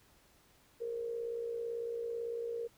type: tone with amplitude modulation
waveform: sine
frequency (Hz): 466.2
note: A#4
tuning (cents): 0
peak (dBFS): -33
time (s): 0.8-2.68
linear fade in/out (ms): 20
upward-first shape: sine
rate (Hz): 58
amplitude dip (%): 55
effects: pink hiss -66 dBFS RMS until 2.77 s